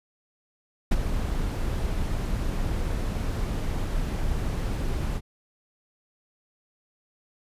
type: noise with ADSR envelope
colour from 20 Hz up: brown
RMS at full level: -18 dBFS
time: 0.91-5.21 s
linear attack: 10 ms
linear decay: 30 ms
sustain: -9 dB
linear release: 52 ms
effects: resampled to 32000 Hz